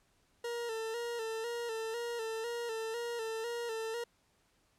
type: tone with vibrato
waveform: 40% pulse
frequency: 459.4 Hz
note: A#4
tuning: 25 cents flat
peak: -35 dBFS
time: 0.44-4.04 s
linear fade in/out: 5 ms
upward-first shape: square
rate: 2 Hz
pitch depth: 50 cents each way
effects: pink hiss -72 dBFS RMS until 4.78 s + low-pass 11000 Hz 12 dB/octave